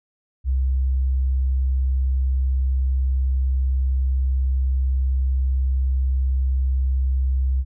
sine tone, 65.41 Hz, C2, in tune, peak -17 dBFS, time 0.44-7.65 s, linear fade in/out 50 ms, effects none

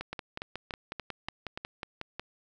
two click trains, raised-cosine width 0.3 ms, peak -20 / -20 dBFS, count 13 / 6, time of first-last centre 0.01-2.196 / 0.13-1.575 s, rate 5.49 / 3.46 Hz, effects none

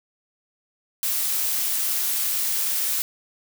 blue noise, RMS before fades -24 dBFS, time 1.03-3.02 s, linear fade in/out 0 ms, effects none

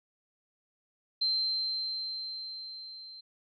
sine tone with level ramp, 4122 Hz, C8, 27 cents flat, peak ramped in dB -25 to -45 dBFS, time 1.21-3.21 s, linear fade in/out 10 ms, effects none

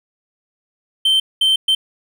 triangle tone bursts at uneven times, 3111 Hz, G7, 14 cents flat, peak -10 dBFS, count 3, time 1.05-1.2 / 1.41-1.56 / 1.68-1.75 s, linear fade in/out 5 ms, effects none

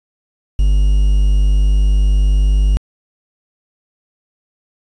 triangle tone with quantisation, 49.93 Hz, G1, 33 cents sharp, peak -7 dBFS, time 0.59-2.77 s, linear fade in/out 0 ms, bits 6, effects resampled to 22050 Hz

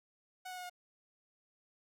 sawtooth tone with pitch steps, 740 / 732.3 / 724.8 / 717.3 Hz, F#5 / F#5 / F#5 / F5, 0 / -18 / -36 / +46 cents, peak -39 dBFS, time 0.45-0.698 s, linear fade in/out 10 ms, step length 62 ms, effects none

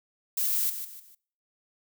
violet noise with echo, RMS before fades -27 dBFS, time 0.37-0.7 s, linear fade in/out 5 ms, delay 150 ms, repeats 3, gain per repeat -9 dB, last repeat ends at 1.15 s, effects noise-tail reverb RT60 0.5 s tail -23 dB re dry

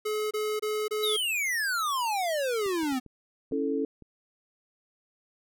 square tone bursts, 426.7 Hz, G#4, 47 cents sharp, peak -28 dBFS, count 4, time 0.05-1.168 s, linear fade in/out 10 ms, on 260 ms, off 26 ms
square exponential sweep, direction down, 3951 to 246.8 Hz, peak -27 dBFS, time 1.02-3 s, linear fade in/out 20 ms
clicks, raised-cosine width 3 ms, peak -36 dBFS, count 6, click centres 2.662 / 2.832 / 2.924 / 3.063 / 3.513 / 4.023 s
sine chord, A major, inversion first, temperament equal with one note detuned, 277.2 / 327.4 / 440 Hz, C#4 / E4 / A4, 0 / -12 / 0 cents, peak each -29 / -34 / -29 dBFS, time 3.52-3.85 s, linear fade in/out 2 ms
effects none

